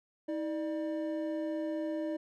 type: tone pair together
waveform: triangle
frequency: 319.1 / 596 Hz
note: D#4 / D5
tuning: +44 / +25 cents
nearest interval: major seventh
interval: 1081 cents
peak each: -32 / -35 dBFS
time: 0.28-2.17 s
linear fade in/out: 10 ms
effects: none